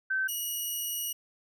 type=tone pair in turn; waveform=sine / 5% pulse; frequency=1542 / 2904 Hz; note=G6 / F#7; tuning=-29 / -33 cents; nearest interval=major seventh; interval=1096 cents; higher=second; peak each=-26 / -23 dBFS; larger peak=second; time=0.1-0.28 / 0.28-1.13 s; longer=second; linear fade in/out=10 ms; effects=none